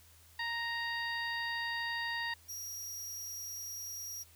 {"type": "harmonic tone", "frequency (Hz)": 932.3, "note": "A#5", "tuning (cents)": 0, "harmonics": [1, 2, 3, 4, 5], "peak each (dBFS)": [-41, -36, -46, -45, -45], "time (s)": [0.39, 2.34], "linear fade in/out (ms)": 5}
{"type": "tone", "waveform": "sawtooth", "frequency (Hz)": 5690, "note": "F8", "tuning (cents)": 31, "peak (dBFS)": -38, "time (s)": [2.48, 4.24], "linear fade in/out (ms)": 20}
{"effects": ["added 82 Hz sine -62 dBFS peak until 4.35 s", "white hiss -62 dBFS RMS until 4.35 s"]}